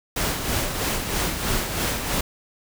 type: noise with tremolo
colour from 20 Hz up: pink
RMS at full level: -23 dBFS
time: 0.16-2.21 s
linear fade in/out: 5 ms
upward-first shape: sine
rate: 3.1 Hz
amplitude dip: 50%
effects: none